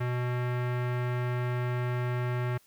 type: tone with low-pass filter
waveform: square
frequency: 123.47 Hz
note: B2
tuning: in tune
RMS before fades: -30 dBFS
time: 0-2.58 s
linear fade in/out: 10 ms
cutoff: 2000 Hz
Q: 1.6
effects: white hiss -63 dBFS RMS until 2.66 s